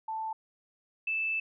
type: tone pair in turn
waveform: sine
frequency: 882 / 2635 Hz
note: A5 / E7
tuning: +4 / -1 cents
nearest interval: octave + perfect fifth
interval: 1895 cents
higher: second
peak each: -32 / -28 dBFS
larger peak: second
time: 0.08-0.33 / 1.07-1.4 s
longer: second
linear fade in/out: 5 ms
effects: none